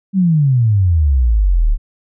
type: exponential sweep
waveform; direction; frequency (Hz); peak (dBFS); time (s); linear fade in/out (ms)
sine; down; 198.8 to 34.12; -9; 0.13-1.78; 50
effects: none